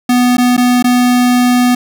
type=tone with dropouts; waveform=square; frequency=246.9 Hz; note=B3; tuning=in tune; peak=-8 dBFS; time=0.09-1.75 s; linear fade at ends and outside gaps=5 ms; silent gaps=0.37-0.381 / 0.567-0.577 / 0.826-0.842 s; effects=none